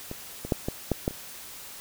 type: clicks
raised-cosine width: 2 ms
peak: -21 / -21 / -9 / -14 / -10 / -11 / -28 dBFS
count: 7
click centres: 0.114 / 0.45 / 0.522 / 0.685 / 0.917 / 1.079 / 1.109 s
effects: white hiss -43 dBFS RMS until 1.8 s